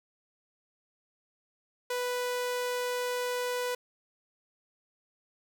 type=tone; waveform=sawtooth; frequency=493.9 Hz; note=B4; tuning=in tune; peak=-26 dBFS; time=1.9-3.75 s; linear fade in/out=5 ms; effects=none